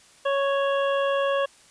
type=harmonic tone; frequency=554.4 Hz; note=C#5; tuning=in tune; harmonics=1 / 2 / 3 / 5 / 6; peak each=-22 / -28 / -32 / -36 / -38 dBFS; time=0.25-1.46 s; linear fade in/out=10 ms; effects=white hiss -54 dBFS RMS until 1.7 s + resampled to 22050 Hz